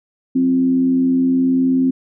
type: tone with frequency modulation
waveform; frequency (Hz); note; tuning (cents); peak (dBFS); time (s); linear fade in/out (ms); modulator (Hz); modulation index
sine; 261.6; C4; 0; -12; 0.35-1.91; 10; 79; 0.36
effects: none